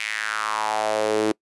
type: tone with high-pass filter sweep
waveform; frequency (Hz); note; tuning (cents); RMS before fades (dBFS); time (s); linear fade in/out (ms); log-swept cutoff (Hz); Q
sawtooth; 107.9; A2; -33; -24; 0-1.32; 0; 2300 to 340; 4
effects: noise-tail reverb RT60 0.1 s tail -25 dB re dry + resampled to 24000 Hz